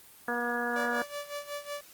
harmonic tone, 240 Hz, B3, 49 cents flat, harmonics 1 / 2 / 3 / 4 / 5 / 6 / 7, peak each -36 / -35 / -36 / -39 / -39 / -36 / -33 dBFS, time 0.28-1.02 s, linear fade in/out 2 ms
sawtooth tone with tremolo, 580 Hz, D5, 22 cents flat, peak -30 dBFS, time 0.76-1.81 s, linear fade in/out 2 ms, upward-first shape sine, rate 5.4 Hz, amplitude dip 80%
effects white hiss -54 dBFS RMS until 1.93 s + Opus 24 kbps

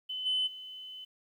sine tone with level steps, 3028 Hz, F#7, 39 cents sharp, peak -34 / -26 / -42 dBFS, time 0.09-1.05 s, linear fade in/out 10 ms, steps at 0.25 / 0.46 s, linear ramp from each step 20 ms, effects tanh soft clip ceiling -22 dBFS + 11-bit

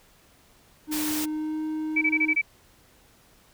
triangle tone with pitch glide, 305.1 to 311.2 Hz, D#4 to D#4, -34 to 0 cents, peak -25 dBFS, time 0.87-2.36 s, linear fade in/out 50 ms, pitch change +34 cents, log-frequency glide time 1.09-1.61 s
white noise, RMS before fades -31 dBFS, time 0.91-1.26 s, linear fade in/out 20 ms
sine tone bursts, 2300 Hz, D7, 37 cents flat, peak -19 dBFS, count 6, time 1.96-2.416 s, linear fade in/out 10 ms, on 56 ms, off 24 ms
effects pink hiss -58 dBFS RMS until 3.53 s

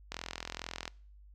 click train, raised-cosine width 0.2 ms, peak -20 dBFS, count 33, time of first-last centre 0.12-0.878 s, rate 42.2 Hz, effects noise-tail reverb RT60 0.5 s tail -25 dB re dry + added 50 Hz sine -53 dBFS peak until 1.34 s

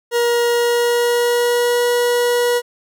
40% pulse tone with pitch glide, 475.2 to 483.2 Hz, A#4 to B4, +33 to -38 cents, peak -13 dBFS, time 0.11-2.62 s, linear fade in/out 50 ms, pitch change +29 cents, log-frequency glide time 0.47-1.86 s, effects none

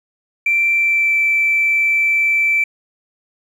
triangle tone with pitch glide, 2349 to 2329 Hz, D7 to D7, 0 to -15 cents, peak -9 dBFS, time 0.46-2.64 s, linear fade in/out 5 ms, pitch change -15 cents, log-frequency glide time 0.72-1.15 s, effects tanh soft clip ceiling -10 dBFS

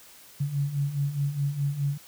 sine beating tone pair, 138.59 / 143.39 Hz, C#3 / D3, 0 / -41 cents, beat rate 4.8 Hz, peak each -31 / -26 dBFS, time 0.4-1.98 s, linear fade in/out 10 ms, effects white hiss -51 dBFS RMS until 2.07 s

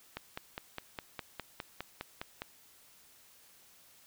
click train, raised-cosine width 0.3 ms, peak -22 dBFS, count 12, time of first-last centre 0.17-2.419 s, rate 4.89 Hz, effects white hiss -61 dBFS RMS until 4.06 s

